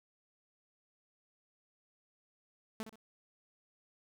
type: tone with echo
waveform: sawtooth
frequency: 220 Hz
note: A3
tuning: in tune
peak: -34 dBFS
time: 2.8-2.83 s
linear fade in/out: 0 ms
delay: 63 ms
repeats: 2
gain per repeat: -9 dB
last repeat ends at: 2.956 s
effects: none